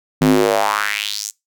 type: tone with high-pass filter sweep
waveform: square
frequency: 51.91 Hz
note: G#1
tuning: in tune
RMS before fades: -17 dBFS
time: 0.21-1.31 s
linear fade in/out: 10 ms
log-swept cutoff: 190 to 7300 Hz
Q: 3.6
effects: noise-tail reverb RT60 0.2 s tail -23 dB re dry